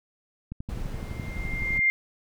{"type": "click train", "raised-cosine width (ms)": 5, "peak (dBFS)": -22, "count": 16, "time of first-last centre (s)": [0.52, 1.791], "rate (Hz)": 11.8}
{"type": "noise", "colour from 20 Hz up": "brown", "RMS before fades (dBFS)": -34, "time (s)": [0.69, 1.78], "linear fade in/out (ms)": 2}
{"type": "tone with exponential growth", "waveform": "sine", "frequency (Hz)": 2107, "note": "C7", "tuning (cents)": 12, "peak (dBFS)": -17, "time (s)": [0.93, 1.9], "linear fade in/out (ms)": 0, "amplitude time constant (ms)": 210}
{"effects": []}